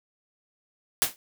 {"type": "noise with exponential decay", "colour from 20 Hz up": "white", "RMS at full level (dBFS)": -18, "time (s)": [1.02, 1.16], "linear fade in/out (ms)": 0, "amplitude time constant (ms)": 29, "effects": []}